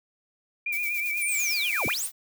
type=tone with vibrato; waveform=sine; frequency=2368 Hz; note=D7; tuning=14 cents sharp; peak=-26 dBFS; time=0.66-1.94 s; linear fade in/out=5 ms; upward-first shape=triangle; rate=8.2 Hz; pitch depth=71 cents each way
type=noise with tremolo; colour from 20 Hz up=violet; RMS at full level=-35 dBFS; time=0.72-1.54 s; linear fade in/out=10 ms; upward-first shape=square; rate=8.9 Hz; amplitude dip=50%
type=linear two-way sweep; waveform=sine; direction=down then up; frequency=9780 to 60 to 9780 Hz; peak=-28 dBFS; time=1.21-2.07 s; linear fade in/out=10 ms; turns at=1.87 s
type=noise; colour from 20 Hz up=blue; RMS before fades=-35 dBFS; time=1.3-2.12 s; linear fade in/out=50 ms
effects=none